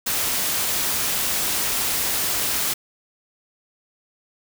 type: noise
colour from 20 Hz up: white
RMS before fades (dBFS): -23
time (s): 0.06-2.74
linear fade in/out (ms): 10
effects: none